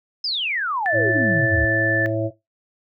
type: exponential sweep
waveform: sine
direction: down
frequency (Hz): 5260 to 66.6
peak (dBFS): -21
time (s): 0.24-1.65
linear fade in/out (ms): 5
type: tone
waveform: sine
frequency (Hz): 1757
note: A6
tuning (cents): -3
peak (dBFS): -19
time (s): 0.86-2.06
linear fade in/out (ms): 0
type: harmonic tone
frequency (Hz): 110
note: A2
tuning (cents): 0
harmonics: 1 / 3 / 5 / 6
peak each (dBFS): -25 / -25 / -25 / -25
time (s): 0.92-2.31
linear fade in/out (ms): 50
effects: noise-tail reverb RT60 0.2 s tail -17 dB re dry